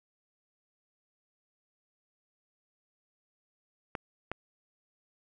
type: clicks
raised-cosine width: 0.5 ms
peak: -19 dBFS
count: 2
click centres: 3.952 / 4.316 s
effects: none